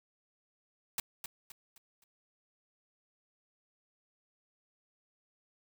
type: noise with echo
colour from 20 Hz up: white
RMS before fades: -34 dBFS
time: 0.98-1 s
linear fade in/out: 2 ms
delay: 260 ms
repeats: 4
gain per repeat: -8 dB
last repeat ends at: 2.04 s
effects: none